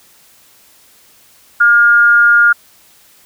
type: tone with frequency modulation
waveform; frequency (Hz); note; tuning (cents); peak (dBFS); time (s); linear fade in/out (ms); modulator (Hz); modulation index
sine; 1417; F6; +25; -5; 1.6-2.53; 10; 222; 0.31
effects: white hiss -47 dBFS RMS until 3.25 s